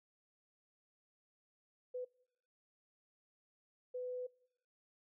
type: tone bursts at uneven times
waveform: sine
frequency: 500 Hz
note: B4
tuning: 21 cents sharp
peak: -39 dBFS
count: 2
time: 1.94-2.05 / 3.94-4.27 s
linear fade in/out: 10 ms
effects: noise-tail reverb RT60 0.8 s tail -24 dB re dry